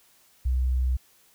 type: tone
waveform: sine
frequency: 63.5 Hz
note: B1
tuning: 49 cents sharp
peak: -21 dBFS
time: 0.45-0.97 s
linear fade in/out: 10 ms
effects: white hiss -60 dBFS RMS until 1.34 s